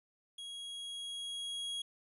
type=tone with level ramp; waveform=45% pulse; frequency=3300 Hz; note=G#7; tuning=12 cents flat; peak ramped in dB=-43 to -36 dBFS; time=0.38-1.82 s; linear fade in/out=5 ms; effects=resampled to 24000 Hz + 13-bit